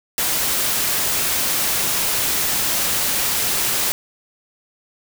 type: noise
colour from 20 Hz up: white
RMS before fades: -20 dBFS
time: 0.18-3.92 s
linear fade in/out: 0 ms
effects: none